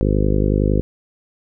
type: harmonic tone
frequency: 50.9 Hz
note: G#1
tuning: 34 cents flat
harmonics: 1 / 2 / 3 / 4 / 5 / 6 / 7 / 8 / 9 / 10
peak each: -18 / -21 / -23 / -24 / -25 / -26 / -26 / -27 / -28 / -28 dBFS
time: 0.01-0.81 s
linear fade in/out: 0 ms
effects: none